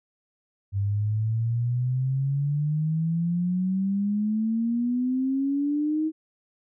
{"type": "exponential sweep", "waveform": "sine", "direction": "up", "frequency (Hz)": [98, 318.1], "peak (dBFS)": -22, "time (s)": [0.72, 6.12], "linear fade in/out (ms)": 50, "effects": []}